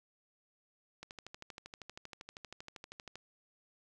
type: click train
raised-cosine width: 0.2 ms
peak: -29 dBFS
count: 28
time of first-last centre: 1.03-3.156 s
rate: 12.7 Hz
effects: none